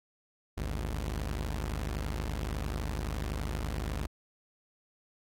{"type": "tone pair together", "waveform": "sawtooth", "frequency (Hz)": [51.83, 73.3], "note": ["G#1", "D2"], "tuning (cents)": [-3, -3], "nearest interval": "tritone", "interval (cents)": 600, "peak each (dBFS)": [-30, -33], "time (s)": [0.57, 4.07], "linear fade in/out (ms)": 10, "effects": ["AAC 48 kbps"]}